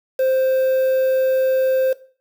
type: tone with quantisation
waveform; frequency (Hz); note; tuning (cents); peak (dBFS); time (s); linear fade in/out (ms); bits
triangle; 523.3; C5; 0; -13; 0.19-1.93; 5; 6
effects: noise-tail reverb RT60 0.4 s tail -17 dB re dry